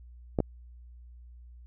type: clicks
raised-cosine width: 2 ms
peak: -12 dBFS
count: 2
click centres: 0.388 / 0.403 s
effects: added 60 Hz sine -47 dBFS peak until 1.66 s